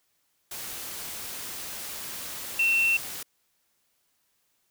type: tone in noise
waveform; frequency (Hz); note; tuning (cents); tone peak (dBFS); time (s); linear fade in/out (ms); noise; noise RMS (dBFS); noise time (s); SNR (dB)
sine; 2700; E7; +41; -20; 2.59-2.97; 5; white; -37; 0.51-3.23; +14
effects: white hiss -72 dBFS RMS until 4.7 s